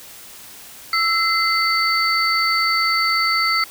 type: tone cluster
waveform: sine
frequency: 1321 / 2065 / 4526 Hz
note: E6 / C7 / C#8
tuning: +3 / -23 / +35 cents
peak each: -20 dBFS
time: 0.93-3.64 s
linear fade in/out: 2 ms
effects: white hiss -40 dBFS RMS until 3.7 s